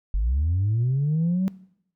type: linear sweep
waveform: sine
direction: up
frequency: 44.49 to 193.3 Hz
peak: -18 dBFS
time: 0.14-1.48 s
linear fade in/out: 0 ms
effects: noise-tail reverb RT60 0.7 s tail -21 dB re dry + tanh soft clip ceiling -17 dBFS